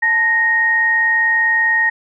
sine tone pair together, 879.5 / 1864.7 Hz, A5 / A#6, -1 / 0 cents, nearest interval octave + minor second, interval 1301 cents, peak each -23 / -12 dBFS, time 0.02-1.9 s, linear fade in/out 10 ms, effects none

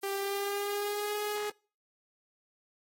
violet noise, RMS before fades -44 dBFS, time 0.01-1.4 s, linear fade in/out 50 ms
sawtooth tone with pitch glide, 394.3 to 417.7 Hz, G4 to G#4, +10 to +10 cents, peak -28 dBFS, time 0.03-1.5 s, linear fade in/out 5 ms, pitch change +100 cents, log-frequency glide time 0.14-1.17 s
effects noise-tail reverb RT60 0.4 s tail -25 dB re dry + AAC 48 kbps

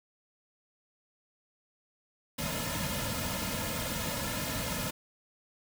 pink noise with comb filter, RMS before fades -34 dBFS, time 2.38-4.91 s, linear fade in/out 10 ms, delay 2.6 ms, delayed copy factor -0.95, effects none

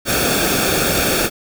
pink noise with comb filter, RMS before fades -17 dBFS, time 0.05-1.3 s, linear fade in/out 50 ms, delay 1 ms, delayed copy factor -0.7, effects none

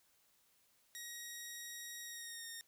10% pulse tone with pitch glide, 1892 to 1843.5 Hz, A#6 to A#6, +25 to -20 cents, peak -37 dBFS, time 0.95-2.61 s, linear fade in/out 0 ms, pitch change -45 cents, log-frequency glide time 2.02-2.47 s, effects white hiss -73 dBFS RMS until 2.67 s

